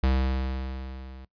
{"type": "tone with level ramp", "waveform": "square", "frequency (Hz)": 65.41, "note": "C2", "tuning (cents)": 0, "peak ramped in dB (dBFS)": [-20, -43], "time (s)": [0.03, 1.25], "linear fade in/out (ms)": 5, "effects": ["noise-tail reverb RT60 0.1 s tail -20 dB re dry", "resampled to 11025 Hz"]}